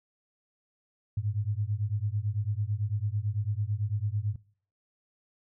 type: beating tone pair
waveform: sine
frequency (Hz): 100 / 109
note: G2 / A2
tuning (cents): +35 / -16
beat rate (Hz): 9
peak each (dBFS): -30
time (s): 1.17-4.36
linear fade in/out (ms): 5
effects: noise-tail reverb RT60 0.5 s tail -23 dB re dry